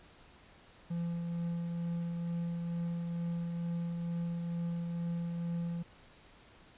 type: tone with tremolo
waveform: triangle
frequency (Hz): 170.3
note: F3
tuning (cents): -43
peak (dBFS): -30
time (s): 0.9-5.83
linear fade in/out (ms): 10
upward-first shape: triangle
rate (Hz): 2.2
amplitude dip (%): 30
effects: pink hiss -59 dBFS RMS until 6.77 s + resampled to 8000 Hz